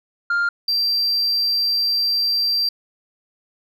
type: tone pair in turn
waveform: sine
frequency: 1400 / 4709 Hz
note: F6 / D8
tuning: +4 / +4 cents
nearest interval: octave + major sixth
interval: 2100 cents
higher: second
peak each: -14 dBFS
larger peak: neither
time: 0.3-0.49 / 0.68-2.69 s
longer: second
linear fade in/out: 5 ms
effects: tanh soft clip ceiling -16 dBFS